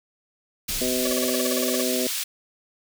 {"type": "high-pass noise", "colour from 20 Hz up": "pink", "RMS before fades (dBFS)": -28, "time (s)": [0.68, 2.24], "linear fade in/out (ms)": 10, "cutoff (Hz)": 3300, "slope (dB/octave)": 12}
{"type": "noise with exponential decay", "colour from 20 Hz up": "brown", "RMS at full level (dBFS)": -34, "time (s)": [0.69, 1.75], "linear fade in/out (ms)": 1, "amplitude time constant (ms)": 230}
{"type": "harmonic tone", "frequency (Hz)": 126.5, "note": "B2", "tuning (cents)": 42, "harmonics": [2, 3, 4, 5], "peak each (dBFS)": [-27, -29, -30, -31], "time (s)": [0.81, 2.07], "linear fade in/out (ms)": 2}
{"type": "tone bursts", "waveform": "sawtooth", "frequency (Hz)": 570, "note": "C#5", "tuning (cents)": 48, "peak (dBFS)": -23, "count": 14, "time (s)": [1.05, 1.815], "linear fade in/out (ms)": 5, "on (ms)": 24, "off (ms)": 33}
{"effects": []}